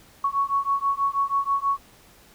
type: beating tone pair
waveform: sine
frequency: 1108.7 / 1114.9 Hz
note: C#6 / C#6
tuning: 0 / +10 cents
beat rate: 6.2 Hz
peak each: -24 dBFS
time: 0.24-1.78 s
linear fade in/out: 5 ms
effects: pink hiss -53 dBFS RMS until 2.34 s